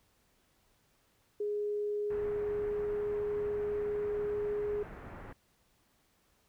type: tone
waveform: sine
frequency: 415.3 Hz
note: G#4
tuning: in tune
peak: -31 dBFS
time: 1.4-4.83 s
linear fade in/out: 5 ms
type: low-pass noise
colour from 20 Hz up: pink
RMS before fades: -47 dBFS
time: 2.1-5.33 s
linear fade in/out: 5 ms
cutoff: 1900 Hz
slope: 24 dB/octave
effects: pink hiss -71 dBFS RMS until 6.48 s